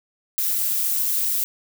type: noise with amplitude modulation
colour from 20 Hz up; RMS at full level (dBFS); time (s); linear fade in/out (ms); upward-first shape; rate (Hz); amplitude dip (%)
violet; -19; 0.38-1.44; 0; sine; 201; 75
effects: none